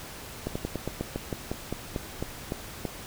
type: slowing click train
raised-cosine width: 2 ms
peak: -16 dBFS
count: 14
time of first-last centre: 0.47-2.852 s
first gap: 85 ms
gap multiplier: 1.12
effects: pink hiss -42 dBFS RMS until 3.06 s